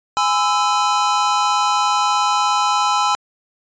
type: chord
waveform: square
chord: E major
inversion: first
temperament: equal with one note detuned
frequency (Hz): 830.6 / 1013.8 / 1318.5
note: G#5 / B5 / E6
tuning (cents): 0 / +45 / 0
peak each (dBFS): -20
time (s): 0.17-3.15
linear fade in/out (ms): 0
effects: resampled to 16000 Hz